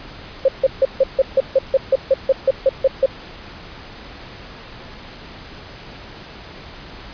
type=tone bursts; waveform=sine; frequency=534 Hz; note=C5; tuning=35 cents sharp; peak=-9 dBFS; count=15; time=0.45-3.06 s; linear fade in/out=5 ms; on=34 ms; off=150 ms; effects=pink hiss -37 dBFS RMS until 7.13 s + resampled to 11025 Hz